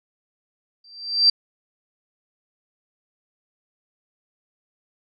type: tone with exponential growth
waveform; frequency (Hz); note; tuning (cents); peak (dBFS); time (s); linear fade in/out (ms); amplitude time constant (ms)
sine; 4696; D8; -1; -9; 0.84-1.3; 5; 98
effects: none